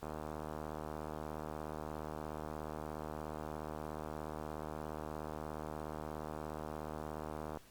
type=click train; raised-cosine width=1 ms; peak=-28 dBFS; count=581; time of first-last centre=0.03-7.572 s; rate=76.9 Hz; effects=pink hiss -62 dBFS RMS until 7.7 s + Opus 48 kbps